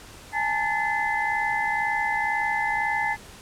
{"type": "tone cluster", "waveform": "sine", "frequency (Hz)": [831, 893, 1741, 2047], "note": ["G#5", "A5", "A6", "C7"], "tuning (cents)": [1, 25, -19, -38], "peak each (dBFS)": -28, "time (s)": [0.32, 3.17], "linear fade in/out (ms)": 50, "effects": ["pink hiss -45 dBFS RMS until 3.41 s", "low-pass 11000 Hz 12 dB/octave"]}